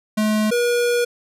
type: tone pair in turn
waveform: square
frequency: 214.2 / 480.9 Hz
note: A3 / B4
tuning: -46 / -46 cents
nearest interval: octave + major second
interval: 1400 cents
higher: second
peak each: -17 dBFS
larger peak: neither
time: 0.17-0.51 / 0.51-1.05 s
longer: second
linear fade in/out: 10 ms
effects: resampled to 32000 Hz